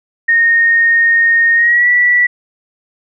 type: tone with pitch glide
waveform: sine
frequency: 1849 to 1954.4 Hz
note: A#6 to B6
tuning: -15 to -19 cents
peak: -7 dBFS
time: 0.28-2.27 s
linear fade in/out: 10 ms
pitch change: +96 cents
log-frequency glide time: 1.55-1.88 s
effects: none